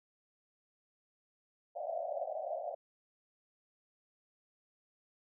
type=band-pass noise; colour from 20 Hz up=pink; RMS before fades=-39 dBFS; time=1.75-2.75 s; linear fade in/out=10 ms; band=560 to 740 Hz; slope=96 dB/octave; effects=none